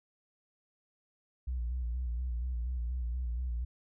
sine tone with vibrato, 60.7 Hz, B1, 29 cents flat, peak -30 dBFS, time 1.47-3.65 s, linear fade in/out 10 ms, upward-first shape square, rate 4.2 Hz, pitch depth 62 cents each way, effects tanh soft clip ceiling -29 dBFS

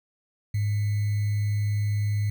sine tone with sample-and-hold, 103.83 Hz, G#2, in tune, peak -22 dBFS, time 0.54-2.3 s, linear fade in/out 5 ms, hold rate 2100 Hz, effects none

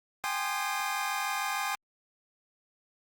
25% pulse chord, Ab major seventh, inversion third, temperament equal with one note detuned, 784 / 830.6 / 1046.5 / 1216.1 Hz, G5 / Ab5 / C6 / Eb6, 0 / 0 / 0 / -40 cents, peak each -32 dBFS, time 0.24-1.75 s, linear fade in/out 0 ms
clicks, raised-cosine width 0.5 ms, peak -39 dBFS, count 2, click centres 0.794 / 0.805 s
effects Opus 48 kbps

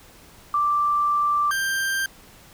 sine / 40% pulse tone pair in turn, 1174.7 / 1580.3 Hz, D6 / G6, 0 / +14 cents, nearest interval perfect fourth, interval 514 cents, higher second, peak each -18 / -21 dBFS, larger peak first, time 0.54-1.51 / 1.51-2.06 s, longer first, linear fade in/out 2 ms, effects pink hiss -49 dBFS RMS until 2.53 s

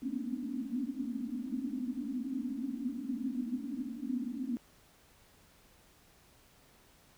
pink band-pass noise, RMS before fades -37 dBFS, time 0.02-4.57 s, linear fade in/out 0 ms, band 230 to 280 Hz, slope 96 dB/octave, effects pink hiss -63 dBFS RMS until 7.17 s

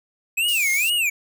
square tone with vibrato, 2489 Hz, D#7, in tune, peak -19 dBFS, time 0.37-1.1 s, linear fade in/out 10 ms, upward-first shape sine, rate 2.2 Hz, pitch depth 270 cents each way
white high-pass noise, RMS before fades -31 dBFS, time 0.48-0.9 s, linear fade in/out 5 ms, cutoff 4100 Hz, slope 24 dB/octave
effects none

